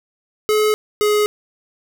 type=tone pair in turn; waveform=square; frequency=426.7 / 419.6 Hz; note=G#4 / G#4; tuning=+47 / +18 cents; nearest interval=unison; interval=29 cents; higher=first; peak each=-14 dBFS; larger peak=neither; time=0.49-0.74 / 1.01-1.26 s; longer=neither; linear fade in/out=0 ms; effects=none